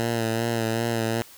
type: tone with vibrato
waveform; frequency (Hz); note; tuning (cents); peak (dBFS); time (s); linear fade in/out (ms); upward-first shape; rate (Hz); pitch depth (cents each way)
10% pulse; 114.7; A#2; -28; -15; 0-1.22; 0; sine; 2.6; 36
effects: white hiss -48 dBFS RMS until 1.37 s